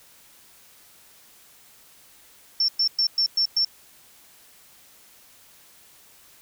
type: tone bursts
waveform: sine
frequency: 5410 Hz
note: E8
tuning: 44 cents sharp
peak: -18 dBFS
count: 6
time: 2.6-3.648 s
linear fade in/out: 2 ms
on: 83 ms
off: 110 ms
effects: white hiss -53 dBFS RMS until 6.41 s